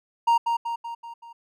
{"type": "tone with echo", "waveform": "triangle", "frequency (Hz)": 932.3, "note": "A#5", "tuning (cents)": 0, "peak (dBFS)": -14, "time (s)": [0.27, 0.38], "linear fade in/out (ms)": 10, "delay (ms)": 190, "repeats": 5, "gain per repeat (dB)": -5, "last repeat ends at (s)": 1.33, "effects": []}